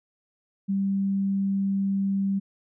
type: tone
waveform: sine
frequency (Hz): 196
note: G3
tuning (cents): 0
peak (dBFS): -22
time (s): 0.68-2.4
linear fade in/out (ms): 20
effects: none